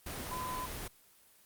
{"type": "tone in noise", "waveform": "sine", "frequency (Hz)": 1011, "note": "B5", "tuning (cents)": 40, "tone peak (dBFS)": -37, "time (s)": [0.31, 0.66], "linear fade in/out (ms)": 5, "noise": "pink", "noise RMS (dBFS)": -41, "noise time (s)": [0.06, 0.88], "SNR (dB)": 1, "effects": ["white hiss -63 dBFS RMS until 1.45 s", "Opus 24 kbps"]}